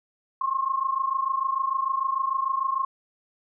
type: tone pair together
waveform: sine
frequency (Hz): 1062.3 / 1089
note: C6 / C#6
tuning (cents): +26 / -31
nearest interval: unison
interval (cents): 43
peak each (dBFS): -25 / -27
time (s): 0.41-2.85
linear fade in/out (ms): 5
effects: none